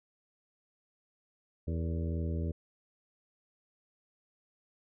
harmonic tone with a mistuned harmonic, 82.41 Hz, E2, in tune, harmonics 1 / 2 / 3 / 4 / 5 / 6 / 7, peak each -32 / -38 / -42 / -44 / -46 / -48 / -49 dBFS, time 1.67-2.52 s, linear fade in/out 10 ms, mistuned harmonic 6, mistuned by -65 cents, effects none

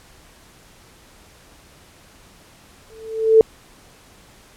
sine tone with exponential growth, 443.5 Hz, A4, 14 cents sharp, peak -4 dBFS, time 2.9-3.41 s, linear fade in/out 1 ms, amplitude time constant 110 ms, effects pink hiss -49 dBFS RMS until 4.56 s + low-pass 12000 Hz 12 dB/octave

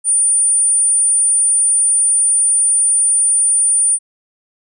sine tone, 9290 Hz, D9, 20 cents flat, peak -10 dBFS, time 0.04-3.99 s, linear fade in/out 50 ms, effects none

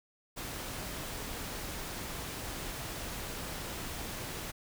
pink noise, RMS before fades -40 dBFS, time 0.36-4.52 s, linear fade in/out 20 ms, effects none

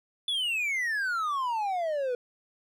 triangle exponential sweep, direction down, 3500 to 480 Hz, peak -25 dBFS, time 0.28-2.15 s, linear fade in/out 2 ms, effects none

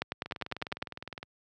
two click trains, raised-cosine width 0.3 ms, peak -15 / -24 dBFS, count 9 / 20, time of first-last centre 0.02-0.825 / 0.26-1.229 s, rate 9.94 / 19.6 Hz, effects high-pass 80 Hz 12 dB/octave

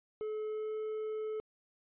triangle tone with pitch glide, 430 to 433 Hz, A4 to A4, -40 to -28 cents, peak -33 dBFS, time 0.21-1.4 s, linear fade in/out 0 ms, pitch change +12 cents, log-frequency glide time 0.46-0.76 s, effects resampled to 8000 Hz

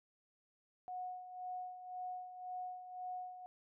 sine tone with tremolo, 731 Hz, F#5, 21 cents flat, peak -40 dBFS, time 0.88-3.46 s, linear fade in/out 0 ms, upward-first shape sine, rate 1.9 Hz, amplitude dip 65%, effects none

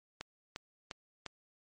click train, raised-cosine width 0.2 ms, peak -22 dBFS, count 4, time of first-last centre 0.21-1.263 s, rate 2.85 Hz, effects MP3 48 kbps

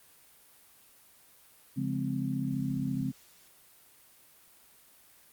sine chord, Db major seventh, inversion none, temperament just, 138.59 / 173.24 / 207.9 / 259.9 Hz, Db3 / F3 / Ab3 / C4, 0 / -14 / +2 / -11 cents, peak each -34 / -38 / -36 / -33 dBFS, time 1.76-3.12 s, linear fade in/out 20 ms, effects white hiss -59 dBFS RMS until 5.32 s + Opus 32 kbps

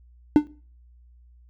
triangle tone with exponential decay, 297.7 Hz, D4, 24 cents sharp, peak -5 dBFS, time 0.36-0.47 s, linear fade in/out 0 ms, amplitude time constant 23 ms, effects noise-tail reverb RT60 0.4 s tail -21 dB re dry + added 60 Hz sine -50 dBFS peak until 1.49 s

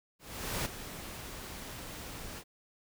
pink noise with ADSR envelope, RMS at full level -33 dBFS, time 0.19-2.44 s, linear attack 460 ms, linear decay 20 ms, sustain -11 dB, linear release 52 ms, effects none

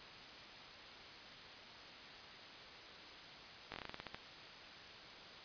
slowing click train, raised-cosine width 0.3 ms, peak -28 dBFS, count 11, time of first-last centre 3.72-4.145 s, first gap 19 ms, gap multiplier 1.17, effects white hiss -53 dBFS RMS until 5.44 s + resampled to 11025 Hz

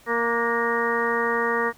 harmonic tone with a mistuned harmonic, 233.1 Hz, A#3, in tune, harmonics 1 / 2 / 3 / 4 / 5 / 6 / 7 / 8, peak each -32 / -25 / -37 / -29 / -28 / -32 / -36 / -26 dBFS, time 0.06-1.73 s, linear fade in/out 50 ms, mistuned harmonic 6, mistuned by +47 cents, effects pink hiss -53 dBFS RMS until 1.77 s

